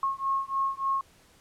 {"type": "beating tone pair", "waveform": "sine", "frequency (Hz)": [1084, 1087.4], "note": ["C#6", "C#6"], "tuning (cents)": [-39, -34], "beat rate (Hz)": 3.4, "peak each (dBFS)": -29, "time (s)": [0.03, 1.01], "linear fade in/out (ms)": 2, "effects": ["pink hiss -59 dBFS RMS until 1.4 s", "low-pass 12000 Hz 12 dB/octave"]}